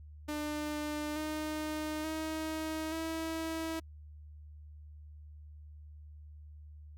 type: tone with pitch steps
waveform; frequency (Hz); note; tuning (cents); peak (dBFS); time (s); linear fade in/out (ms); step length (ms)
sawtooth; 299.6 / 307.5 / 315.6 / 323.9; D4 / D#4 / D#4 / E4; +35 / -20 / +25 / -30; -31; 0.28-3.8; 10; 880
effects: added 75 Hz sine -48 dBFS peak until 6.97 s + Opus 48 kbps